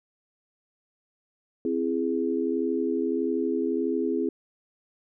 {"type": "chord", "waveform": "sine", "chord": "C augmented", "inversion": "none", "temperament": "equal with one note detuned", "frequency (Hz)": [261.6, 333.7, 415.3], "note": ["C4", "E4", "G#4"], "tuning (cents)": [0, 21, 0], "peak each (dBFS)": -28, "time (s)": [1.65, 4.29], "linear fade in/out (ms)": 2, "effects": []}